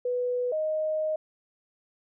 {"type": "tone pair in turn", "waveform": "sine", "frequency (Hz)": [493.9, 622.3], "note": ["B4", "D#5"], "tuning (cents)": [0, 0], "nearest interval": "major third", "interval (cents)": 400, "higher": "second", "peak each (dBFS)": -25, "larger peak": "neither", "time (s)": [[0.05, 0.52], [0.52, 1.16]], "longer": "second", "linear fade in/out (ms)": 5, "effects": []}